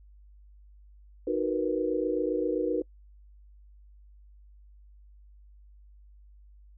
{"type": "chord", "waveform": "sine", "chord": "B major seventh", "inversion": "first", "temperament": "equal", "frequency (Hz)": [311.1, 370, 466.2, 493.9], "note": ["D#4", "F#4", "A#4", "B4"], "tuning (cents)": [0, 0, 0, 0], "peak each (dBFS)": -31, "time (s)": [1.27, 2.82], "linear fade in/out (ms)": 5, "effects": ["noise-tail reverb RT60 0.1 s tail -26 dB re dry", "added 50 Hz sine -51 dBFS peak until 6.77 s"]}